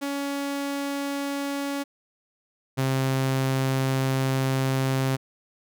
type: tone pair in turn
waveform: sawtooth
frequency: 280.9 / 132.99 Hz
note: C#4 / C3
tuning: +23 / +29 cents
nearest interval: octave + minor second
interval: 1294 cents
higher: first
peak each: -23 / -18 dBFS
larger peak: second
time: 0.01-1.84 / 2.77-5.17 s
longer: second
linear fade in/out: 20 ms
effects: none